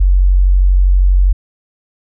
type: tone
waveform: sine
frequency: 46.25 Hz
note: F#1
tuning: in tune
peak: -6 dBFS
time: 0-1.33 s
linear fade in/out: 10 ms
effects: none